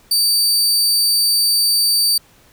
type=tone; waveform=sawtooth; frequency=4620 Hz; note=D8; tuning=29 cents flat; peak=-10 dBFS; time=0.11-2.18 s; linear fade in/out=5 ms; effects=pink hiss -51 dBFS RMS until 2.52 s